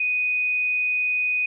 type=tone; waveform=sine; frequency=2489 Hz; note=D#7; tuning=in tune; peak=-20 dBFS; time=0-1.46 s; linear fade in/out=5 ms; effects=none